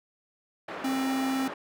pink band-pass noise, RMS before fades -38 dBFS, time 0.68-1.54 s, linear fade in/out 5 ms, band 360 to 1800 Hz, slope 12 dB/octave
square tone, 265.5 Hz, C4, 25 cents sharp, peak -27 dBFS, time 0.84-1.48 s, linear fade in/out 5 ms
effects none

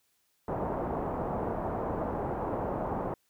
white low-pass noise, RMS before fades -33 dBFS, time 0.48-3.14 s, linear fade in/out 2 ms, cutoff 890 Hz, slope 24 dB/octave, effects white hiss -73 dBFS RMS until 3.29 s

